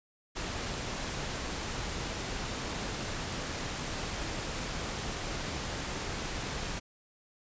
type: noise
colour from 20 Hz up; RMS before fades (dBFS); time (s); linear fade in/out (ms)
pink; -36; 0.35-6.8; 20
effects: resampled to 16000 Hz